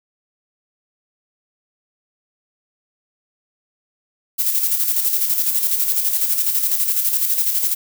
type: noise with tremolo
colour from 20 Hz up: violet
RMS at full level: -17 dBFS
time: 4.38-7.75 s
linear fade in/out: 20 ms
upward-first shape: square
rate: 12 Hz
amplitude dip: 45%
effects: none